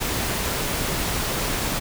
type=noise; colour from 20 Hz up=pink; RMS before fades=-25 dBFS; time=0-1.8 s; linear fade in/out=20 ms; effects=none